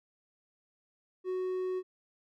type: tone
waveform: triangle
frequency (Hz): 370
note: F#4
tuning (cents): 0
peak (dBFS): -29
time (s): 1.24-1.83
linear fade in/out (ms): 50
effects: none